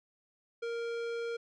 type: tone with tanh clipping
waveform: sine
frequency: 466.2 Hz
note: A#4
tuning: in tune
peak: -36 dBFS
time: 0.62-1.37 s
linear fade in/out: 10 ms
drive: 17 dB
effects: none